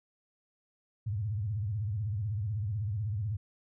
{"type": "tone with vibrato", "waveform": "sine", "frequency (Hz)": 104.4, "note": "G#2", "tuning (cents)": 10, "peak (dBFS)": -30, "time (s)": [1.06, 3.37], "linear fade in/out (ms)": 10, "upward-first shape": "sine", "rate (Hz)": 16, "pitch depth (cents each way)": 190, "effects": []}